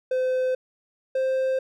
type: tone pair in turn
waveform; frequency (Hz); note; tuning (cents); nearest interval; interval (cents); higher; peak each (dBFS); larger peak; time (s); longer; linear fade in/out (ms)
triangle; 513 / 524.4; C5 / C5; -34 / +4; unison; 38; second; -19 / -19; neither; 0.11-0.55 / 1.15-1.59; neither; 5
effects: none